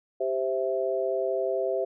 sine chord, C major, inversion second, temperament equal, 392 / 523.3 / 659.3 Hz, G4 / C5 / E5, 0 / 0 / 0 cents, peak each -29 dBFS, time 0.2-1.85 s, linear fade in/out 10 ms, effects none

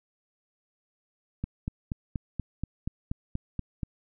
click train, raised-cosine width 5 ms, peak -18 dBFS, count 11, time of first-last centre 1.44-3.832 s, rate 4.18 Hz, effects none

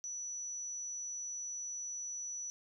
sine tone, 5920 Hz, F#8, in tune, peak -39 dBFS, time 0.04-2.5 s, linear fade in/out 0 ms, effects none

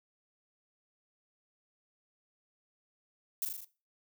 violet noise with echo, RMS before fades -33 dBFS, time 3.42-3.45 s, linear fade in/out 0 ms, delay 39 ms, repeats 5, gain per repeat -3 dB, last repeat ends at 3.645 s, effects noise-tail reverb RT60 0.3 s tail -17 dB re dry

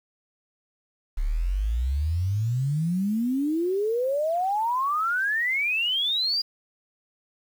sine exponential sweep, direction up, 33.38 to 4894 Hz, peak -22 dBFS, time 1.17-6.42 s, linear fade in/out 10 ms, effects 8-bit

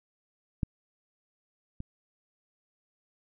clicks, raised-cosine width 5 ms, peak -15 / -25 dBFS, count 2, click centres 0.632 / 1.804 s, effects none

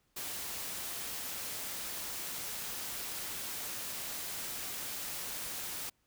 white noise, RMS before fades -40 dBFS, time 0.16-5.9 s, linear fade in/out 10 ms, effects pink hiss -75 dBFS RMS until 6.06 s

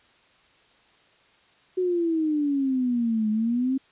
sine exponential two-way sweep, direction down then up, 372.1 to 212.1 to 270 Hz, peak -21 dBFS, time 1.77-3.78 s, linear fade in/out 10 ms, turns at 3.3 s, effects white hiss -59 dBFS RMS until 3.91 s + resampled to 8000 Hz

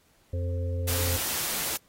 harmonic tone, 87.5 Hz, F2, 4 cents sharp, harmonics 1 / 3 / 5 / 6, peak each -27 / -42 / -42 / -38 dBFS, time 0.33-1.17 s, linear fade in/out 5 ms
white noise, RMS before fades -30 dBFS, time 0.87-1.77 s, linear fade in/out 10 ms
effects pink hiss -64 dBFS RMS until 1.88 s + AAC 48 kbps

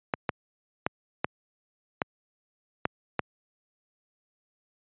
clicks, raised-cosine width 0.5 ms, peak -9 dBFS, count 7, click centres 0.138 / 0.292 / 0.865 / 1.245 / 2.018 / 2.854 / 3.193 s, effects high-pass 100 Hz 12 dB/octave + resampled to 8000 Hz

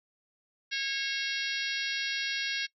harmonic tone with a mistuned harmonic, 546 Hz, C#5, 26 cents flat, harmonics 3 / 4 / 5 / 6 / 7 / 8 / 9 / 10, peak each -36 / -37 / -38 / -39 / -39 / -40 / -41 / -41 dBFS, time 0.71-2.67 s, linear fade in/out 20 ms, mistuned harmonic 10, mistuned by +36 cents, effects noise-tail reverb RT60 0.1 s tail -21 dB re dry

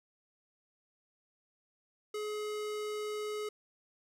square tone, 422.5 Hz, G#4, 30 cents sharp, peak -36 dBFS, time 2.14-3.49 s, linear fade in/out 5 ms, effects low-pass 11000 Hz 12 dB/octave + 13-bit

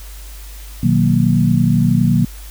sine chord, B major seventh, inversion none, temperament equal, 123.47 / 155.56 / 185 / 233.1 Hz, B2 / D#3 / F#3 / A#3, 0 / 0 / 0 / 0 cents, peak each -16 dBFS, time 0.83-2.25 s, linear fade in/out 5 ms, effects added 50 Hz sine -31 dBFS peak until 2.5 s + white hiss -40 dBFS RMS until 2.5 s

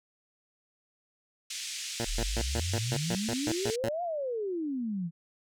white band-pass noise, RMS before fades -38 dBFS, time 1.5-3.76 s, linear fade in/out 5 ms, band 2200 to 7700 Hz, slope 24 dB/octave
10% pulse tone bursts, 116.54 Hz, A#2, in tune, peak -22 dBFS, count 11, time 2-3.884 s, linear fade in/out 0 ms, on 44 ms, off 140 ms
sine exponential two-way sweep, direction up then down, 33.97 to 720 to 160.4 Hz, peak -30 dBFS, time 2.05-5.11 s, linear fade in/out 50 ms, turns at 4.03 s
effects none

